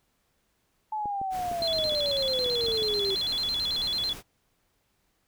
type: exponential sweep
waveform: sine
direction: down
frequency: 872 to 384.2 Hz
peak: -28 dBFS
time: 0.92-3.15 s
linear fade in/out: 5 ms
type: clicks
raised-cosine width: 2 ms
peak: -27 dBFS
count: 12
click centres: 1.057 / 1.215 / 1.515 / 1.62 / 1.79 / 1.854 / 1.922 / 2.391 / 2.462 / 2.64 / 2.685 / 2.822 s
type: noise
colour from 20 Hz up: pink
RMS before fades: -42 dBFS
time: 1.3-4.23 s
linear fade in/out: 50 ms
type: tone with vibrato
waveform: sine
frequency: 3749 Hz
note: A#7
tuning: 9 cents sharp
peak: -26 dBFS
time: 1.62-4.13 s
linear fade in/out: 2 ms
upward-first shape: square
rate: 9.1 Hz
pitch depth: 170 cents each way
effects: pink hiss -72 dBFS RMS until 5.27 s